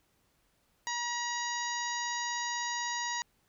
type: harmonic tone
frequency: 956 Hz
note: A#5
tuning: 43 cents sharp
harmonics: 1 / 2 / 3 / 4 / 5 / 6 / 7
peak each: -36 / -37 / -46 / -43 / -43 / -44 / -40 dBFS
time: 0.87-3.22 s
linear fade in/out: 0 ms
effects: pink hiss -72 dBFS RMS until 3.48 s